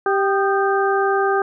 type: harmonic tone with a mistuned harmonic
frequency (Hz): 392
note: G4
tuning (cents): 0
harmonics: 1 / 2 / 3 / 4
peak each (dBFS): -18 / -21 / -23 / -24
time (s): 0.06-1.42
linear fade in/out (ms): 2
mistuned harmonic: 3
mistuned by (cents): +71
effects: none